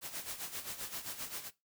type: noise with tremolo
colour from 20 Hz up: white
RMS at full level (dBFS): -40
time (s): 0.01-1.51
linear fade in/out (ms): 50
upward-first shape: sine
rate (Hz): 7.6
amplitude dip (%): 70
effects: noise-tail reverb RT60 0.2 s tail -18 dB re dry